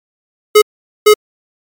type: tone bursts at uneven times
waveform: square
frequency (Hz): 423.3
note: G#4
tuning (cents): +33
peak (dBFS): -3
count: 2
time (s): 0.55-0.62 / 1.06-1.14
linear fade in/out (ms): 10
effects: MP3 96 kbps